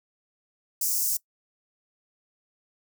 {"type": "high-pass noise", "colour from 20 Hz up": "white", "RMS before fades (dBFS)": -26, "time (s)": [0.81, 1.17], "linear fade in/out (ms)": 5, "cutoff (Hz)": 5300, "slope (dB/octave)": 48, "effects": ["noise-tail reverb RT60 0.1 s tail -22 dB re dry"]}